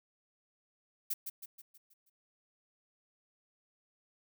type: noise with echo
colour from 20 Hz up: violet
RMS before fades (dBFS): -34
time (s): 1.1-1.14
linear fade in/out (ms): 10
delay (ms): 160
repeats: 6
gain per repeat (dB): -6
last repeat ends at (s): 2.1
effects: none